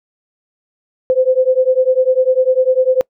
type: beating tone pair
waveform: sine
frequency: 510 / 520 Hz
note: C5 / C5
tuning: -44 / -11 cents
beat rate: 10 Hz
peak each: -13 dBFS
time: 1.1-3.01 s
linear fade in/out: 0 ms
effects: noise-tail reverb RT60 0.1 s tail -26 dB re dry